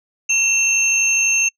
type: tone pair together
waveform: sine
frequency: 2700 / 6352 Hz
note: E7 / G8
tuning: +41 / +22 cents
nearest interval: octave + minor third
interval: 1481 cents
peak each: -16 / -16 dBFS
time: 0.29-1.49 s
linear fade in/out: 10 ms
effects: noise-tail reverb RT60 0.1 s tail -26 dB re dry + tanh soft clip ceiling -7 dBFS